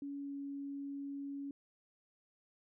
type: tone with pitch glide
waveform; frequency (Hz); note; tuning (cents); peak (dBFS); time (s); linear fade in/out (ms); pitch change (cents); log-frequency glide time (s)
sine; 281.8 to 280; C#4 to C#4; +29 to +18; -40; 0.02-1.51; 2; -11; 0.19-0.34
effects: none